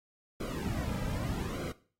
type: noise with flanger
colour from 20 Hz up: brown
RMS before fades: -35 dBFS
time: 0.4-1.72 s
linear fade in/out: 5 ms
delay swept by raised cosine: 1.1 to 2.8 ms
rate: 0.81 Hz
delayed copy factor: -0.85
effects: noise-tail reverb RT60 0.4 s tail -17 dB re dry + AAC 48 kbps